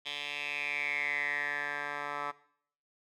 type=tone with band-pass filter sweep; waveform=10% pulse; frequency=145.1 Hz; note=D3; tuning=21 cents flat; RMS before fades=-35 dBFS; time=0.05-2.32 s; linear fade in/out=20 ms; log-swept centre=3100 to 1300 Hz; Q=7.7; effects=noise-tail reverb RT60 0.6 s tail -18 dB re dry